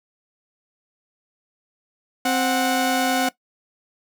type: tone pair together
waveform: sawtooth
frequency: 261.6 / 735.2 Hz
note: C4 / F#5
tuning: 0 / -11 cents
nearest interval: octave + tritone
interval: 1789 cents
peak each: -18 / -17 dBFS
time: 2.25-3.29 s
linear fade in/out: 5 ms
effects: noise-tail reverb RT60 0.1 s tail -18 dB re dry